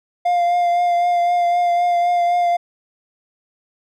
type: tone with vibrato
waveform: triangle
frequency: 701 Hz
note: F5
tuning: 6 cents sharp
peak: -12 dBFS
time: 0.25-2.57 s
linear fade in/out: 10 ms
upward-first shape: triangle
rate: 3.9 Hz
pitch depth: 22 cents each way
effects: none